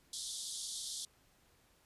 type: band-pass noise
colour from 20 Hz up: pink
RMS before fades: -43 dBFS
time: 0.13-1.05 s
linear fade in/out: 2 ms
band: 3300 to 11000 Hz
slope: 96 dB/octave
effects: pink hiss -69 dBFS RMS until 1.85 s + resampled to 32000 Hz